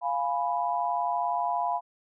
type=chord; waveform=sine; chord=F diminished; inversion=none; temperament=equal; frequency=698.5 / 830.6 / 987.8 Hz; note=F5 / Ab5 / Cb6; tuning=0 / 0 / 0 cents; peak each=-29 / -31 / -29 dBFS; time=0.01-1.81 s; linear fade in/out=50 ms; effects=none